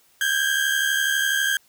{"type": "tone pair together", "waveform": "35% pulse", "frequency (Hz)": [1568, 1640.1], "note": ["G6", "G#6"], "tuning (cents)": [0, -22], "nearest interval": "minor second", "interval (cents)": 78, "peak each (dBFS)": -21, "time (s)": [0.21, 1.57], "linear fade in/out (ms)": 2, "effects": ["white hiss -59 dBFS RMS until 1.68 s"]}